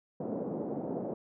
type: band-pass noise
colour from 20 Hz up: pink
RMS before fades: -36 dBFS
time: 0.2-1.14 s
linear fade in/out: 5 ms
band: 180 to 630 Hz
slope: 24 dB/octave
effects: none

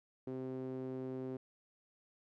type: tone with band-pass filter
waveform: sawtooth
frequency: 130 Hz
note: C3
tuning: 11 cents flat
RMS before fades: -42 dBFS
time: 0.27-1.37 s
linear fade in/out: 5 ms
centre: 340 Hz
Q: 2.9
effects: none

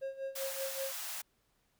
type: tone with tremolo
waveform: triangle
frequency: 539 Hz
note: C#5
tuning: 49 cents flat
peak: -33 dBFS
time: 0.01-0.93 s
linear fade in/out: 20 ms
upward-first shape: sine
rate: 5.2 Hz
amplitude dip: 80%
type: high-pass noise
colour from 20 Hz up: white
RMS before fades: -41 dBFS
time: 0.35-1.22 s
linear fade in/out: 10 ms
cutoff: 610 Hz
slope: 96 dB/octave
effects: pink hiss -75 dBFS RMS until 1.79 s

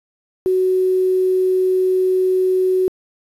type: tone with quantisation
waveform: sine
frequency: 372.1 Hz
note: F#4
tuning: 10 cents sharp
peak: -13 dBFS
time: 0.46-2.88 s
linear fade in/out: 0 ms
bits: 7
effects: resampled to 32000 Hz

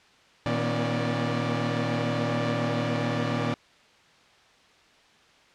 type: tone cluster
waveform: sawtooth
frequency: 117.3 / 157.8 / 241.7 / 274.6 / 587 Hz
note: A#2 / D#3 / B3 / C#4 / D5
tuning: +11 / +25 / -37 / -16 / -1 cents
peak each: -26 / -28 / -28 / -29 / -28 dBFS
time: 0.46-3.54 s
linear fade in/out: 0 ms
effects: white hiss -57 dBFS RMS until 5.54 s + low-pass 4000 Hz 12 dB/octave

